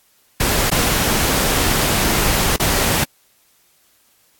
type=noise with dropouts; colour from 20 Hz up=pink; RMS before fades=-17 dBFS; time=0.4-3.04 s; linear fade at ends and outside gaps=5 ms; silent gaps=0.7-0.714 / 2.563-2.597 s; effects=white hiss -57 dBFS RMS until 4.39 s + AAC 64 kbps